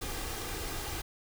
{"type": "noise with comb filter", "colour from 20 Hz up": "pink", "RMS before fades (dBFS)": -37, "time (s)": [0.01, 1.02], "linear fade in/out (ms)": 10, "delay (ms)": 2.5, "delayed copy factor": 0.55, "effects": []}